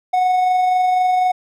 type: tone with amplitude modulation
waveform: triangle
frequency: 735 Hz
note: F#5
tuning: 12 cents flat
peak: -10 dBFS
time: 0.13-1.32 s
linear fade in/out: 10 ms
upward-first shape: sine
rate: 24 Hz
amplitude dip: 25%
effects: none